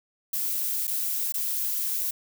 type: noise with dropouts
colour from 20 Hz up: violet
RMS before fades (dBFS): -28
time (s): 0.33-2.11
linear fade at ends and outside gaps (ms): 5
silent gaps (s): 0.871-0.876 / 1.323-1.34
effects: none